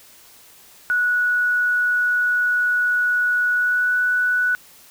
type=tone with pitch glide; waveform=sine; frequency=1468 to 1481.6 Hz; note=F#6 to F#6; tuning=-14 to +2 cents; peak=-16 dBFS; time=0.9-4.55 s; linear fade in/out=0 ms; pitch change=+16 cents; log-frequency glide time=3.54-3.95 s; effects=white hiss -48 dBFS RMS until 4.9 s